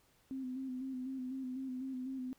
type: tone with vibrato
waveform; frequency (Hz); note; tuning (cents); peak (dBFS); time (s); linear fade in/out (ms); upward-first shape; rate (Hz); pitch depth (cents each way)
sine; 259.6; C4; -13; -38; 0.31-2.33; 0; square; 4; 38
effects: pink hiss -70 dBFS RMS until 2.38 s